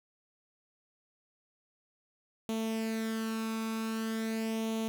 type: tone with flanger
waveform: sawtooth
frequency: 222.8 Hz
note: A3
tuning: 22 cents sharp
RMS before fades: -34 dBFS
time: 2.49-4.88 s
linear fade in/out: 0 ms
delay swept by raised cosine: 0.3 to 0.81 ms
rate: 0.44 Hz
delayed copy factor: +0.6
effects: none